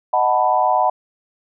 sine chord, B dominant seventh, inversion first, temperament equal, 622.3 / 740 / 880 / 987.8 Hz, D#5 / F#5 / A5 / B5, 0 / 0 / 0 / 0 cents, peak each -21 / -17 / -20 / -19 dBFS, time 0.13-0.9 s, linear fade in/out 5 ms, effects none

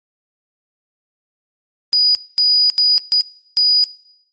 sine tone bursts at uneven times, 4925 Hz, D#8, 19 cents flat, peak -10 dBFS, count 5, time 1.93-2.15 / 2.38-2.7 / 2.78-2.98 / 3.12-3.21 / 3.57-3.84 s, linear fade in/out 0 ms, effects noise-tail reverb RT60 0.8 s tail -22 dB re dry + MP3 32 kbps

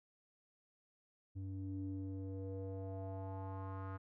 square tone with low-pass filter sweep, 96 Hz, G2, 36 cents flat, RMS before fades -44 dBFS, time 1.35-3.98 s, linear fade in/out 20 ms, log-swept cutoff 210 to 1300 Hz, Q 3.5, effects none

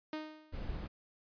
sawtooth tone with exponential decay, 309.2 Hz, D#4, 11 cents flat, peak -32 dBFS, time 0.13-0.69 s, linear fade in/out 2 ms, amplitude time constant 120 ms
brown noise, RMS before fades -40 dBFS, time 0.52-0.88 s, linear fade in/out 20 ms
effects resampled to 11025 Hz

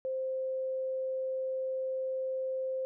sine tone, 523.3 Hz, C5, in tune, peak -31 dBFS, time 0.05-2.85 s, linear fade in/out 0 ms, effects none

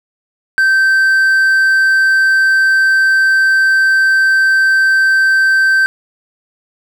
triangle tone, 1555 Hz, G6, 14 cents flat, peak -6 dBFS, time 0.58-5.86 s, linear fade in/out 0 ms, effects none

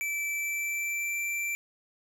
square tone with pitch glide, 2321 to 2347 Hz, D7 to D7, -21 to -2 cents, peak -30 dBFS, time 0.01-1.55 s, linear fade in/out 0 ms, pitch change +19 cents, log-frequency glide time 0.33-1.2 s, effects 10-bit

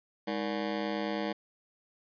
20% pulse ring-modulated tone, 261.9 Hz, C4, 2 cents sharp, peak -23 dBFS, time 0.27-1.33 s, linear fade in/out 10 ms, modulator 54.7 Hz, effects resampled to 11025 Hz + 10-bit

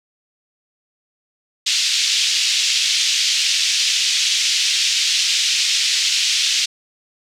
pink band-pass noise, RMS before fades -18 dBFS, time 1.66-6.66 s, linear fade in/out 10 ms, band 2800 to 6400 Hz, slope 24 dB/octave, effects none

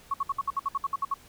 sine tone bursts, 1108.7 Hz, C#6, in tune, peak -24 dBFS, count 12, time 0.11-1.141 s, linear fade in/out 5 ms, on 30 ms, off 61 ms, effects pink hiss -54 dBFS RMS until 1.28 s

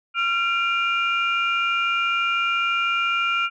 sine tone cluster, 1374 / 2388 / 2814 Hz, F6 / D7 / F7, -29 / +28 / +12 cents, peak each -21 / -24 / -27 dBFS, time 0.14-3.5 s, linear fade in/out 50 ms, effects tanh soft clip ceiling -11 dBFS

